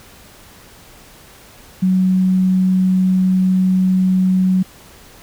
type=tone; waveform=sine; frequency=186.1 Hz; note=F#3; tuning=10 cents sharp; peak=-11 dBFS; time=1.82-4.63 s; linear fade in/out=10 ms; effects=pink hiss -43 dBFS RMS until 5.22 s